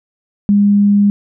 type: tone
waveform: sine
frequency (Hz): 203.3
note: G#3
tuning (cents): -37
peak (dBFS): -7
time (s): 0.49-1.1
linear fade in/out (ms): 0
effects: none